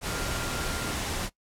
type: tone in noise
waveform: sine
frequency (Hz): 1396.9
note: F6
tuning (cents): 0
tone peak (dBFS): -39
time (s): 0.04-0.96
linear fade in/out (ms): 50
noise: pink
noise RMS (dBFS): -31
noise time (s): 0.01-1.3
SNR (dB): -11
effects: noise-tail reverb RT60 0.1 s tail -19 dB re dry + low-pass 11000 Hz 12 dB/octave